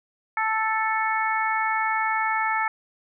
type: harmonic tone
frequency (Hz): 440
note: A4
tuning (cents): 0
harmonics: 2 / 3 / 4 / 5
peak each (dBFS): -25 / -27 / -28 / -29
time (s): 0.37-2.68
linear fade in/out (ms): 2
effects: none